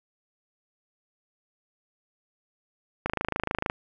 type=click train; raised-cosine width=0.5 ms; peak=-11 dBFS; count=18; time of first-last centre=3.06-3.699 s; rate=26.6 Hz; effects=none